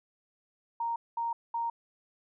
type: tone bursts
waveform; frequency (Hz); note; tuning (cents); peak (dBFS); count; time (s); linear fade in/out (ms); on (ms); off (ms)
sine; 930; A#5; -4; -29; 3; 0.8-1.7; 5; 160; 210
effects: none